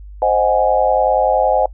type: chord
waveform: sine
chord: Ab dominant seventh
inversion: first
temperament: equal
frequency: 523.3 / 622.3 / 740 / 830.6 Hz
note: C5 / Eb5 / Gb5 / Ab5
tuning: 0 / 0 / 0 / 0 cents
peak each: -17 dBFS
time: 0.22-1.66 s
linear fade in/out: 2 ms
effects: noise-tail reverb RT60 0.1 s tail -24 dB re dry + added 50 Hz sine -32 dBFS peak until 1.73 s